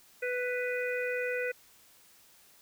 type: harmonic tone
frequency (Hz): 495.3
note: B4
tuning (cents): +5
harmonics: 1 / 3 / 4 / 5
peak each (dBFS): -32 / -37 / -38 / -39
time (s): 0.22-1.52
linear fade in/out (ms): 10
effects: white hiss -60 dBFS RMS until 2.61 s